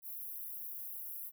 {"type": "high-pass noise", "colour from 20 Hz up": "white", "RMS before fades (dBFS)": -44, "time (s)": [0.02, 1.32], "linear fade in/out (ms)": 50, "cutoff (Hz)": 11000, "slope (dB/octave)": 96, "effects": []}